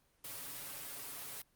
white noise with comb filter, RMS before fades -45 dBFS, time 0.24-1.42 s, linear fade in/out 5 ms, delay 7.1 ms, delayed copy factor +0.95, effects pink hiss -73 dBFS RMS until 1.55 s + Opus 32 kbps

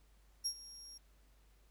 35% pulse tone with ADSR envelope, 5588 Hz, F8, in tune, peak -30 dBFS, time 0.44-0.98 s, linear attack 20 ms, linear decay 74 ms, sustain -18 dB, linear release 8 ms, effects added 50 Hz sine -64 dBFS peak until 1.7 s + pink hiss -73 dBFS RMS until 1.7 s

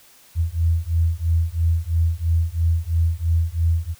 sine beating tone pair, 81.5 / 84.5 Hz, E2 / E2, -19 / +43 cents, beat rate 3 Hz, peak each -20 dBFS, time 0.35-3.95 s, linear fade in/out 50 ms, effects white hiss -51 dBFS RMS until 3.99 s

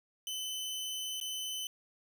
sawtooth tone with dropouts, 3035 Hz, F#7, 43 cents sharp, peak -33 dBFS, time 0.27-1.67 s, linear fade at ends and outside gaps 1 ms, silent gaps 1.201-1.212 s, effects none

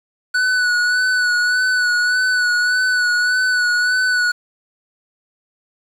square tone with vibrato, 1481 Hz, F#6, 1 cent sharp, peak -15 dBFS, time 0.34-4.32 s, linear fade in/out 10 ms, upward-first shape sine, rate 1.7 Hz, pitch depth 31 cents each way, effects low-pass 7000 Hz 12 dB/octave + 7-bit

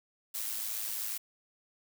blue noise with amplitude modulation, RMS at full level -34 dBFS, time 0.34-1.18 s, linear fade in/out 10 ms, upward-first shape sine, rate 108 Hz, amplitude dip 50%, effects none

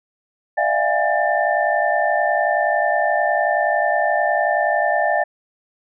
sine tone cluster, 598 / 666 / 717 / 816 / 1782 Hz, D5 / E5 / F5 / G#5 / A6, +31 / +18 / +45 / -31 / +22 cents, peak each -22 dBFS, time 0.57-5.24 s, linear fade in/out 10 ms, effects none

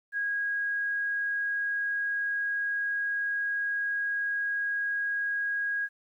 sine tone, 1643 Hz, G#6, 19 cents flat, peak -27 dBFS, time 0.12-5.89 s, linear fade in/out 50 ms, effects 11-bit

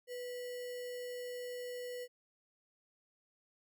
sine tone with sample-and-hold, 493.9 Hz, B4, in tune, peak -40 dBFS, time 0.07-2.08 s, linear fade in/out 50 ms, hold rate 2450 Hz, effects none

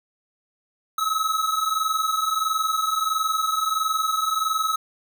square tone pair together, 1274.5 / 1296 Hz, D#6 / E6, +41 / -30 cents, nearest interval unison, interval 29 cents, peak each -26 / -24 dBFS, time 0.98-4.76 s, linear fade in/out 5 ms, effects none

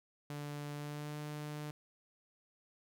sawtooth tone with pitch glide, 146.2 to 149.44 Hz, D3 to D3, -7 to +30 cents, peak -37 dBFS, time 0.3-1.71 s, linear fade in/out 2 ms, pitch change +37 cents, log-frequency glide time 0.74-1.17 s, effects none

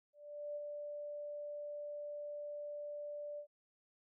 sine tone with ADSR envelope, 587.3 Hz, D5, in tune, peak -39 dBFS, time 0.13-3.47 s, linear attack 430 ms, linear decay 30 ms, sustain -3 dB, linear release 85 ms, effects none

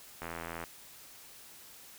click train, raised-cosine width 0.5 ms, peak -24 dBFS, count 36, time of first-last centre 0.22-0.639 s, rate 83.6 Hz, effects white hiss -53 dBFS RMS until 1.98 s

